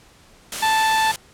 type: noise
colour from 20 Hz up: white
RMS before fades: -27 dBFS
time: 0.52-1.16 s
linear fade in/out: 2 ms
type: harmonic tone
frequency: 880 Hz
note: A5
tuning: in tune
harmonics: 1 / 2 / 3 / 4 / 5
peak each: -17 / -23 / -29 / -28 / -33 dBFS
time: 0.62-1.12 s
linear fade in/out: 10 ms
effects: pink hiss -51 dBFS RMS until 1.33 s + low-pass 10000 Hz 12 dB/octave

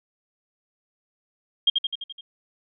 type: tone with echo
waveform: sine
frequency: 3223 Hz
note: G7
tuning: 47 cents sharp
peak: -14 dBFS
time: 1.67-1.7 s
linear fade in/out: 5 ms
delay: 85 ms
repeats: 6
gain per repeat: -4 dB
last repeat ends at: 2.21 s
effects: none

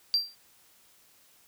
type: tone with exponential decay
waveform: triangle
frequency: 4715 Hz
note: D8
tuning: 6 cents sharp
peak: -16 dBFS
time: 0.14-0.35 s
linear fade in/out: 0 ms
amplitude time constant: 45 ms
effects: tanh soft clip ceiling -17 dBFS + white hiss -61 dBFS RMS until 1.47 s

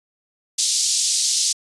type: band-pass noise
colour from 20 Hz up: white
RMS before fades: -20 dBFS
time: 0.58-1.53 s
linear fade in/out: 10 ms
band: 4100 to 7900 Hz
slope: 24 dB/octave
effects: resampled to 24000 Hz

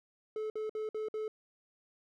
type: tone bursts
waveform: triangle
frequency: 432.5 Hz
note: A4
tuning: 30 cents flat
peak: -32 dBFS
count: 5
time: 0.36-1.28 s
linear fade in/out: 2 ms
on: 140 ms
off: 55 ms
effects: none

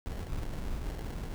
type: noise with sample-and-hold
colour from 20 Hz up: brown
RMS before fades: -36 dBFS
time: 0.06-1.34 s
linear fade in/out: 0 ms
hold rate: 1225 Hz
effects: none

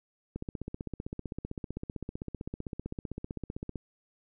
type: click train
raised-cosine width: 3 ms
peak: -23 dBFS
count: 54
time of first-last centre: 0.36-3.757 s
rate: 15.6 Hz
effects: none

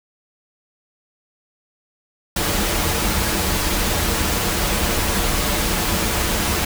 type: noise with comb filter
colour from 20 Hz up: pink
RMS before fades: -20 dBFS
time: 2.36-6.65 s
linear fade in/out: 5 ms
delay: 7.6 ms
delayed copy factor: -0.5
effects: none

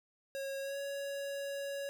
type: tone with pitch glide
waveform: square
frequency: 546 to 558.8 Hz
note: C#5 to C#5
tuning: -26 to +14 cents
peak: -38 dBFS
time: 0.35-1.89 s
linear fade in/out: 0 ms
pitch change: +40 cents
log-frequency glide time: 0.61-0.78 s
effects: none

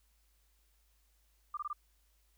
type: tone bursts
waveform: sine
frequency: 1195 Hz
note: D6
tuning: 30 cents sharp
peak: -35 dBFS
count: 4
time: 1.54-1.731 s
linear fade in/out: 5 ms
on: 32 ms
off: 21 ms
effects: added 52 Hz sine -69 dBFS peak until 2.37 s + white hiss -75 dBFS RMS until 2.37 s

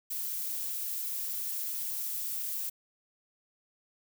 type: noise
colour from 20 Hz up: violet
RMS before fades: -35 dBFS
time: 0.1-2.7 s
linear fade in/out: 10 ms
effects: none

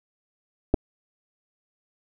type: clicks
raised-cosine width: 2 ms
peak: -7 dBFS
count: 2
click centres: 0.74 / 0.743 s
effects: none

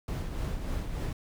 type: noise with tremolo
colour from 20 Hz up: brown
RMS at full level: -31 dBFS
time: 0.08-1.13 s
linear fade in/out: 2 ms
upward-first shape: triangle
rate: 3.4 Hz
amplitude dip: 50%
effects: none

